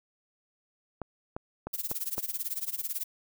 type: clicks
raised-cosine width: 1 ms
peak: -21 dBFS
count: 5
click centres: 1.017 / 1.365 / 1.67 / 1.914 / 2.181 s
type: noise with tremolo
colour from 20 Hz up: violet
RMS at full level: -31 dBFS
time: 1.73-3.04 s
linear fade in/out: 10 ms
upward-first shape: sine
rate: 18 Hz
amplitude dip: 90%
effects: none